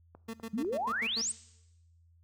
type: click train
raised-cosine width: 1 ms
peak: -36 dBFS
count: 4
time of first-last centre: 0.15-0.896 s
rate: 4.02 Hz
type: tone bursts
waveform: 30% pulse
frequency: 226.1 Hz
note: A3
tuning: 47 cents sharp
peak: -34 dBFS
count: 7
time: 0.28-1.22 s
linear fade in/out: 10 ms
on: 58 ms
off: 89 ms
type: exponential sweep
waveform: sine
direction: up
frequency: 194.9 to 8870 Hz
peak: -30 dBFS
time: 0.53-1.32 s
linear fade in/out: 10 ms
effects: noise-tail reverb RT60 0.9 s tail -18 dB re dry + added 84 Hz sine -60 dBFS peak until 2.23 s